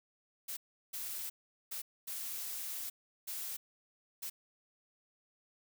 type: noise bursts at uneven times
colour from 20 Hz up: blue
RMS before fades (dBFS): -41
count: 6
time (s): 0.48-0.57 / 0.93-1.3 / 1.71-1.82 / 2.07-2.9 / 3.27-3.57 / 4.22-4.3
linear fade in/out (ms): 10
effects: none